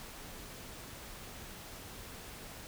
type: silence
effects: pink hiss -48 dBFS RMS until 2.67 s